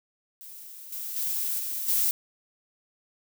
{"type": "noise with level steps", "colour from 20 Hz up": "violet", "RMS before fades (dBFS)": [-44, -35, -29, -32, -24], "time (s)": [0.41, 2.11], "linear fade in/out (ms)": 0, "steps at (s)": [0.92, 1.16, 1.59, 1.88], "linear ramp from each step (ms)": 5, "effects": []}